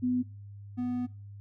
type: tone pair in turn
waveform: sine / triangle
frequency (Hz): 249.5 / 247.2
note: B3 / B3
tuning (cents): +18 / +2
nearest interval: unison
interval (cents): 16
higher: first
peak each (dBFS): -25 / -27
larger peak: first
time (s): 0.02-0.23 / 0.77-1.07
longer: second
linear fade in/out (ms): 20
effects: noise-tail reverb RT60 0.4 s tail -21 dB re dry + added 101 Hz sine -43 dBFS peak until 1.4 s